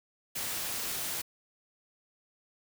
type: noise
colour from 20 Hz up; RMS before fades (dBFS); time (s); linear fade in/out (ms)
white; -35; 0.35-1.22; 10
effects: none